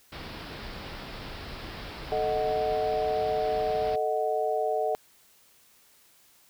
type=low-pass noise; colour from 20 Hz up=pink; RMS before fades=-40 dBFS; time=0.12-3.96 s; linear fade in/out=5 ms; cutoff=5300 Hz; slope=96 dB/octave
type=chord; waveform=sine; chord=D# diminished; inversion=second; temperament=equal; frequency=440 / 622.3 / 740 Hz; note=A4 / D#5 / F#5; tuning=0 / 0 / 0 cents; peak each=-29 dBFS; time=2.12-4.95 s; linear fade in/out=0 ms
effects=white hiss -60 dBFS RMS until 6.49 s